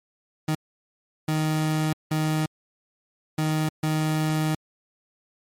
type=tone bursts at uneven times; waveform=30% pulse; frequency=155.56 Hz; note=D#3; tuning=in tune; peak=-19 dBFS; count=5; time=0.48-0.55 / 1.28-1.93 / 2.11-2.46 / 3.38-3.69 / 3.83-4.55 s; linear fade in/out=5 ms; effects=MP3 64 kbps